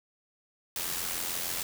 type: noise with amplitude modulation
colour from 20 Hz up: white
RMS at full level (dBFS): -31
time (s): 0.76-1.63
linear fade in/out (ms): 2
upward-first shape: sine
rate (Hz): 86.4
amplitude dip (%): 55
effects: none